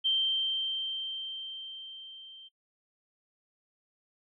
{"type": "tone with level ramp", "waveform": "sine", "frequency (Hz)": 3136, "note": "G7", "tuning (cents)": 0, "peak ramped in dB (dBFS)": [-23, -47], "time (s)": [0.04, 2.49], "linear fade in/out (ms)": 20, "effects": ["noise-tail reverb RT60 0.1 s tail -18 dB re dry"]}